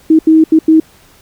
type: tone bursts at uneven times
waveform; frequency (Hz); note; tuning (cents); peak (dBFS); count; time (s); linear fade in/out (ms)
sine; 317.8; D#4; +37; -3; 4; 0.1-0.19 / 0.27-0.44 / 0.52-0.59 / 0.68-0.8; 5
effects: pink hiss -45 dBFS RMS until 1.21 s